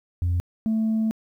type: tone pair in turn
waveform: sine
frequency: 87.6 / 220.7 Hz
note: F2 / A3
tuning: +6 / +5 cents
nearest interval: octave + major third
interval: 1599 cents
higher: second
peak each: -18 dBFS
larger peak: neither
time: 0.22-0.4 / 0.66-1.11 s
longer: second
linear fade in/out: 0 ms
effects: tanh soft clip ceiling -18 dBFS + 10-bit